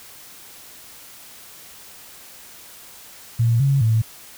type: tone with pitch steps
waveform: sine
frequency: 116.2 / 138 / 111.6 Hz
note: A#2 / C#3 / A2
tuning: -5 / -7 / +25 cents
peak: -14 dBFS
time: 3.39-4.02 s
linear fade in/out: 10 ms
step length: 210 ms
effects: white hiss -43 dBFS RMS until 4.37 s